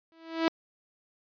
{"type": "tone with exponential growth", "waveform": "sawtooth", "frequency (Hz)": 327, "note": "E4", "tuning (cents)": -14, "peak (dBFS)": -17, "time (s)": [0.12, 0.48], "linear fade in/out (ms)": 0, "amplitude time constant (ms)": 78, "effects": ["resampled to 11025 Hz"]}